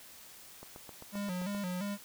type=click train; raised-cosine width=1 ms; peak=-33 dBFS; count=8; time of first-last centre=0.63-1.549 s; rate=7.62 Hz
type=tone with vibrato; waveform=square; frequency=191.3 Hz; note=G3; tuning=42 cents flat; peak=-35 dBFS; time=1.12-1.98 s; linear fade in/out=50 ms; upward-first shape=square; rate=2.9 Hz; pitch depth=100 cents each way
effects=white hiss -53 dBFS RMS until 2.04 s